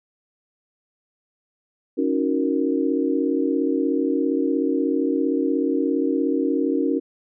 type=chord; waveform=sine; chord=D# minor seventh; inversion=third; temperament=equal with one note detuned; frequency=277.2 / 314.2 / 370 / 466.2 Hz; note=C#4 / D#4 / F#4 / A#4; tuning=0 / +17 / 0 / 0 cents; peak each=-22 / -24 / -26 / -26 dBFS; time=1.97-7 s; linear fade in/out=20 ms; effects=none